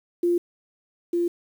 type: tone pair in turn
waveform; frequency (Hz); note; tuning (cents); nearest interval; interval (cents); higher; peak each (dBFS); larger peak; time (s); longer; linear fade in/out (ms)
sine; 348 / 345.6; F4 / F4; -6 / -18; unison; 12; first; -18 / -20; first; 0.23-0.38 / 1.13-1.28; neither; 5
effects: 8-bit